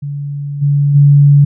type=tone with level steps; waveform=sine; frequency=143.1 Hz; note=D3; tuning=45 cents flat; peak=-18 / -8 / -3 dBFS; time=0.02-1.45 s; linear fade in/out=10 ms; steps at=0.61 / 0.94 s; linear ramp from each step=20 ms; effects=none